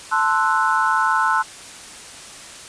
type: chord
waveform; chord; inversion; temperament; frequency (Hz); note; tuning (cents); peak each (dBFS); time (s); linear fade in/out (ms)
sine; F# half-diminished seventh; first; equal; 880 / 1046.5 / 1318.5 / 1480; A5 / C6 / E6 / F#6; 0 / 0 / 0 / 0; -21; 0.11-1.43; 20
effects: white hiss -38 dBFS RMS until 2.68 s + resampled to 22050 Hz